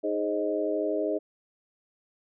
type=harmonic tone with a mistuned harmonic; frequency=103.83 Hz; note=G#2; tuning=in tune; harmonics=3 / 4 / 5 / 6; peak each=-31 / -30 / -33 / -30 dBFS; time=0.03-1.19 s; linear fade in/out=20 ms; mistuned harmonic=5; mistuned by=+38 cents; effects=none